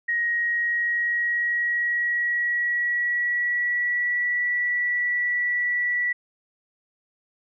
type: tone with pitch glide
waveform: sine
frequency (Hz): 1884 to 1951.6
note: A#6 to B6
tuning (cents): +18 to -21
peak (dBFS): -21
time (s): 0.08-6.13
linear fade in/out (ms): 10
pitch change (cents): +61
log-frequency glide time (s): 0.25-4.44
effects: none